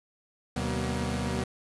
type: tone cluster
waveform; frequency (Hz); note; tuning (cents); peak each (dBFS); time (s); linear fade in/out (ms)
sawtooth; 76.5 / 127.1 / 189.8 / 238.1; D#2 / C3 / F#3 / A#3; -29 / -50 / +44 / +37; -30; 0.56-1.44; 5
effects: resampled to 24000 Hz + 8-bit